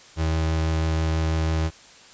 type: tone with vibrato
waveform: 35% pulse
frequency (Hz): 80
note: D#2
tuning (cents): +49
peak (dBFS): -19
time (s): 0.16-1.71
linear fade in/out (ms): 50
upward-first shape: triangle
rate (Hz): 6.1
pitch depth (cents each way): 10
effects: white hiss -48 dBFS RMS until 2.13 s + resampled to 16000 Hz